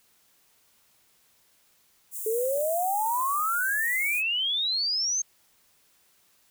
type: high-pass noise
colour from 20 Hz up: white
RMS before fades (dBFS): -35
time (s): 2.11-4.23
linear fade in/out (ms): 50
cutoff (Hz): 7200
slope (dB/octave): 48
type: exponential sweep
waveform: sine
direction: up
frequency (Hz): 430 to 6450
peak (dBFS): -24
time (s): 2.26-5.22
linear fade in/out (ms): 5
effects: white hiss -64 dBFS RMS until 6.5 s